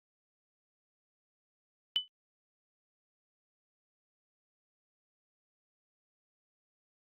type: tone with exponential decay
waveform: sine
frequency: 3000 Hz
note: F#7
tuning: 23 cents sharp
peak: -22 dBFS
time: 1.96-2.08 s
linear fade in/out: 0 ms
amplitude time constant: 25 ms
effects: Opus 48 kbps